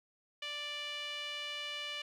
sawtooth tone with band-pass filter, 587.3 Hz, D5, in tune, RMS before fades -41 dBFS, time 0.42-2.02 s, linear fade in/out 5 ms, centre 2900 Hz, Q 3.2, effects none

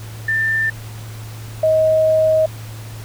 sine tone pair in turn, 1785 / 631.1 Hz, A6 / D#5, +24 / +24 cents, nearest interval octave + tritone, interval 1800 cents, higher first, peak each -15 / -11 dBFS, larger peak second, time 0.28-0.7 / 1.63-2.46 s, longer second, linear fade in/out 5 ms, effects added 110 Hz sine -30 dBFS peak until 3.04 s + pink hiss -39 dBFS RMS until 3.04 s

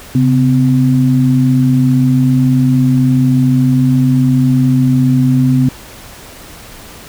sine tone pair together, 134.98 / 254.8 Hz, C#3 / C4, -46 / -46 cents, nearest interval major seventh, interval 1100 cents, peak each -10 dBFS, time 0.15-5.69 s, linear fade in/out 2 ms, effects pink hiss -34 dBFS RMS until 7.08 s

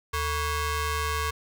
sawtooth ring-modulated tone, 521 Hz, C5, 7 cents flat, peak -19 dBFS, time 0.13-1.31 s, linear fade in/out 10 ms, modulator 597 Hz, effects none

